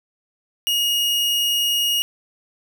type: tone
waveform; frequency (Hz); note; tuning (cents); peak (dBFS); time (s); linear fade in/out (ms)
40% pulse; 2870; F7; +47; -17; 0.67-2.02; 0
effects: none